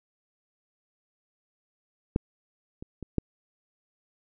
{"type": "clicks", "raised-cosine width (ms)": 3, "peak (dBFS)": [-10, -26, -24, -11], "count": 4, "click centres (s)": [2.161, 2.825, 3.027, 3.183], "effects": []}